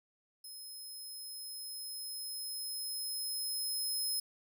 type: tone with level ramp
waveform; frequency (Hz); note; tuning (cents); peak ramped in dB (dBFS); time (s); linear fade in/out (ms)
20% pulse; 5140; E8; -45; -41 to -27; 0.44-4.2; 5
effects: none